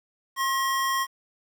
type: tone pair together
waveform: square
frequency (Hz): 1071 / 1908.3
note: C6 / A#6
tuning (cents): +40 / +40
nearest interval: minor seventh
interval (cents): 1000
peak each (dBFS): -25 / -30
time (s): 0.36-1.07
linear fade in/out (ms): 50
effects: 9-bit